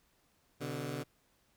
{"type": "tone pair together", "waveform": "15% pulse", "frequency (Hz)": [126.35, 146.83], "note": ["B2", "D3"], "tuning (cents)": [40, 0], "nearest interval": "minor third", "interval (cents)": 260, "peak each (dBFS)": [-34, -33], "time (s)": [0.6, 1.04], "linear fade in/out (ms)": 20, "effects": ["pink hiss -72 dBFS RMS until 1.56 s"]}